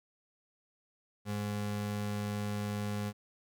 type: ring-modulated tone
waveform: square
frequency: 155.56 Hz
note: D#3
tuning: in tune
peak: -31 dBFS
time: 1.25-3.13 s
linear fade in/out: 50 ms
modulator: 51.2 Hz
effects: none